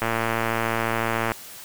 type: click train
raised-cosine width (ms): 0.5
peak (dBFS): -8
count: 149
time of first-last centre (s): 0.02-1.318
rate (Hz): 114
effects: white hiss -41 dBFS RMS until 1.64 s